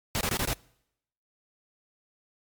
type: noise bursts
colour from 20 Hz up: pink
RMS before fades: -28 dBFS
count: 5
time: 0.15-0.533 s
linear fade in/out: 0 ms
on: 59 ms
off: 22 ms
effects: noise-tail reverb RT60 0.8 s tail -25 dB re dry + MP3 96 kbps